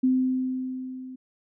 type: tone with level ramp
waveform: sine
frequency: 257.7 Hz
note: C4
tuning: 26 cents flat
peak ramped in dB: -17 to -37 dBFS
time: 0.03-1.16 s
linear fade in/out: 10 ms
effects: none